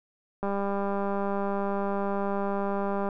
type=click train; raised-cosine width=1 ms; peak=-17 dBFS; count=530; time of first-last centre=0.43-3.088 s; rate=199 Hz; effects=none